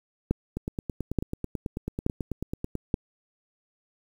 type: two click trains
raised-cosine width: 3 ms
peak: -17 / -10 dBFS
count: 21 / 4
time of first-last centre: 0.57-2.753 / 0.31-2.942 s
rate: 9.16 / 1.14 Hz
effects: 8-bit